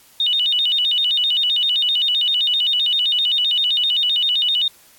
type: tone with vibrato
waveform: sine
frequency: 3296 Hz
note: G#7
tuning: 14 cents flat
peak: -15 dBFS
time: 0.2-4.68 s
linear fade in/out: 2 ms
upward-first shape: square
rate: 7.7 Hz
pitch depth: 190 cents each way
effects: white hiss -50 dBFS RMS until 4.98 s + AAC 64 kbps